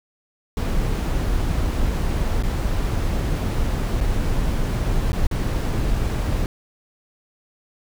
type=noise with dropouts; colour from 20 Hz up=brown; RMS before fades=-21 dBFS; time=0.57-6.46 s; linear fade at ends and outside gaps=1 ms; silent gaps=2.425-2.435 / 4.005-4.01 / 5.12-5.13 / 5.269-5.312 s; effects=none